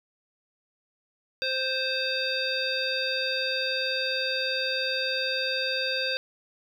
harmonic tone, 523.3 Hz, C5, in tune, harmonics 1 / 3 / 5 / 7 / 9, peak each -32 / -32 / -32 / -32 / -32 dBFS, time 1.42-6.17 s, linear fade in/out 0 ms, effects 9-bit

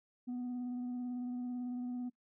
sine tone with vibrato, 246.9 Hz, B3, in tune, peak -34 dBFS, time 0.27-2.1 s, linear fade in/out 20 ms, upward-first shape triangle, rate 18 Hz, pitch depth 22 cents each way, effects noise-tail reverb RT60 0.1 s tail -22 dB re dry + tanh soft clip ceiling -36 dBFS

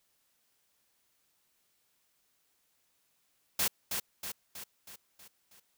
white noise with echo, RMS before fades -29 dBFS, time 3.59-3.68 s, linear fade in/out 5 ms, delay 320 ms, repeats 6, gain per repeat -5 dB, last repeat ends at 5.6 s, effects white hiss -74 dBFS RMS until 5.77 s

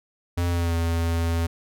square tone with pitch glide, 87 to 83.6 Hz, F2 to E2, -6 to +25 cents, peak -22 dBFS, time 0.37-1.47 s, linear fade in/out 10 ms, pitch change -69 cents, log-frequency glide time 0.49-0.75 s, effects none

